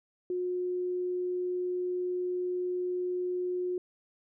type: tone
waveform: sine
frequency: 360.9 Hz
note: F#4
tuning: 43 cents flat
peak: -29 dBFS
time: 0.3-3.78 s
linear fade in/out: 2 ms
effects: none